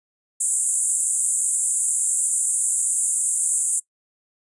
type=band-pass noise; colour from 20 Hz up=white; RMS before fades=-22 dBFS; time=0.4-3.8 s; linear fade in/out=10 ms; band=7200 to 10000 Hz; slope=96 dB/octave; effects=noise-tail reverb RT60 0.1 s tail -21 dB re dry + resampled to 24000 Hz